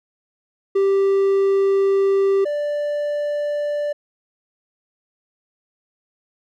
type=tone pair in turn; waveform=triangle; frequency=392 / 587.3 Hz; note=G4 / D5; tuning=0 / 0 cents; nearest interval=perfect fifth; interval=700 cents; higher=second; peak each=-12 / -18 dBFS; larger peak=first; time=0.75-2.45 / 2.45-3.93 s; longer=first; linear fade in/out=10 ms; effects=none